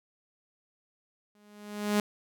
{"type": "tone with exponential growth", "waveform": "sawtooth", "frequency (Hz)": 207.7, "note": "G#3", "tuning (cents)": 0, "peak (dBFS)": -18, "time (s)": [1.35, 2], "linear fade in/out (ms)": 2, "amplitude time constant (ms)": 140, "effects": []}